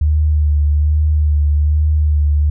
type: tone with vibrato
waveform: sine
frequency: 75 Hz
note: D2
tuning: 37 cents sharp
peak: -10 dBFS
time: 0.01-2.5 s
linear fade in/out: 5 ms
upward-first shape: sine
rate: 1.2 Hz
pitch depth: 32 cents each way
effects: none